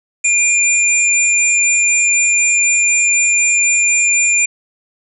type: tone pair together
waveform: sine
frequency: 2402 / 7198 Hz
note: D7 / A8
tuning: +38 / +38 cents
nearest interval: octave + perfect fifth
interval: 1900 cents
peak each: -13 dBFS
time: 0.24-4.46 s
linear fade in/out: 10 ms
effects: none